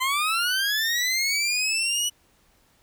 20% pulse linear sweep, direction up, 1017 to 2960 Hz, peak -17 dBFS, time 0-2.1 s, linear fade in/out 20 ms, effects pink hiss -62 dBFS RMS until 2.82 s

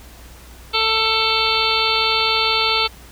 harmonic tone, 443.9 Hz, A4, 15 cents sharp, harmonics 1 / 2 / 3 / 5 / 6 / 7 / 8 / 9 / 10, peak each -26 / -25 / -22 / -25 / -24 / -25 / -23 / -26 / -23 dBFS, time 0.73-2.88 s, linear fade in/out 20 ms, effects added 60 Hz sine -41 dBFS peak until 3.11 s + pink hiss -44 dBFS RMS until 3.11 s

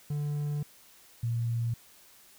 triangle / sine tone pair in turn, 146.83 / 116.94 Hz, D3 / A#2, 0 / +6 cents, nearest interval major third, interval 394 cents, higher first, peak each -27 dBFS, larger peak neither, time 0.1-0.63 / 1.23-1.74 s, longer first, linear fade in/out 5 ms, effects white hiss -57 dBFS RMS until 2.38 s

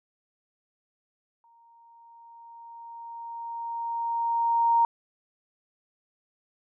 sine tone with exponential growth, 930 Hz, A#5, 4 cents flat, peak -17 dBFS, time 1.44-4.85 s, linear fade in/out 1 ms, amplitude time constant 740 ms, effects none

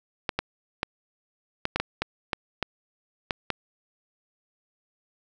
clicks, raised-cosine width 0.3 ms, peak -9 dBFS, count 11, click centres 0.292 / 0.39 / 0.831 / 1.654 / 1.76 / 1.8 / 2.02 / 2.332 / 2.627 / 3.308 / 3.503 s, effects none

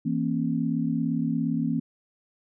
sine chord, A# diminished, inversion second, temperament equal with one note detuned, 164.81 / 233.1 / 270.5 Hz, E3 / A#3 / C#4, 0 / 0 / -42 cents, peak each -28 / -27 / -28 dBFS, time 0.05-1.8 s, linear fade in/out 10 ms, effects none

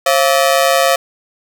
sawtooth ring-modulated tone, 611 Hz, D#5, 32 cents flat, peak -3 dBFS, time 0.06-0.96 s, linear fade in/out 5 ms, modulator 73.2 Hz, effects none

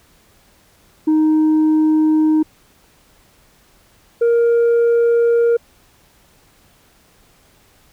sine tone pair in turn, 311.1 / 468.5 Hz, D#4 / A#4, 0 / +9 cents, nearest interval perfect fifth, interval 709 cents, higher second, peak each -8 dBFS, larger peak neither, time 1.07-2.43 / 4.21-5.57 s, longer neither, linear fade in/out 10 ms, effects tanh soft clip ceiling -10 dBFS + pink hiss -53 dBFS RMS until 7.92 s

